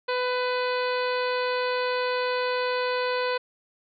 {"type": "harmonic tone with a mistuned harmonic", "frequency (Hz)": 499.3, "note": "B4", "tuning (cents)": 19, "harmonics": [1, 2, 3, 4, 5, 6, 7, 8, 9], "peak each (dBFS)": [-26, -30, -33, -38, -36, -43, -42, -39, -42], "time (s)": [0.08, 3.38], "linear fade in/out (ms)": 10, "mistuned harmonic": 8, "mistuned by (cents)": 33, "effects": []}